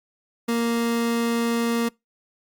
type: tone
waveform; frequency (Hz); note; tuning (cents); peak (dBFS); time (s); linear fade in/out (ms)
30% pulse; 233.1; A#3; 0; -18; 0.48-1.89; 10
effects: noise-tail reverb RT60 0.2 s tail -25 dB re dry + Opus 48 kbps